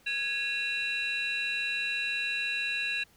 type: tone cluster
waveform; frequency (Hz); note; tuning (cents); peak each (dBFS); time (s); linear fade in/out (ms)
sine; 1662 / 2464 / 2718 / 3930; G#6 / D#7 / F7 / B7; +1 / -17 / -48 / -9; -34 / -37 / -30 / -35; 0.06-3.04; 10
effects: tanh soft clip ceiling -23 dBFS + pink hiss -62 dBFS RMS until 3.16 s